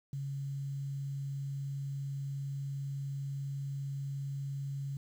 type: tone with quantisation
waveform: sine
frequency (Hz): 138.59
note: C#3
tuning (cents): 0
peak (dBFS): -35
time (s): 0.13-4.97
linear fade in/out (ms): 2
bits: 10
effects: none